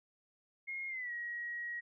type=tone with pitch glide; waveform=sine; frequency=2146 to 1900.9 Hz; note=C7 to A#6; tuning=+43 to +33 cents; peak=-38 dBFS; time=0.67-1.81 s; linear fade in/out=20 ms; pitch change=-210 cents; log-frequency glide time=0.88-1.12 s; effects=none